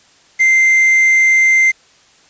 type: tone with quantisation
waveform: triangle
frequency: 2086 Hz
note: C7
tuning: 6 cents flat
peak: -6 dBFS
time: 0.39-1.72 s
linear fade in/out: 20 ms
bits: 5
effects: white hiss -49 dBFS RMS until 2.29 s + resampled to 16000 Hz